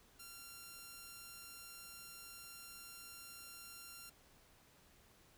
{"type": "tone", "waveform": "5% pulse", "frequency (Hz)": 1380, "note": "F6", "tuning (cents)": -21, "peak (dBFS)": -40, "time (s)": [0.19, 4.1], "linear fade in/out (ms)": 10, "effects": ["pink hiss -67 dBFS RMS until 5.37 s"]}